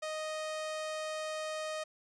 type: tone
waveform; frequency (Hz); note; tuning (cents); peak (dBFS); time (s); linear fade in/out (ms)
sawtooth; 622.3; D#5; 0; -32; 0.02-1.84; 10
effects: resampled to 22050 Hz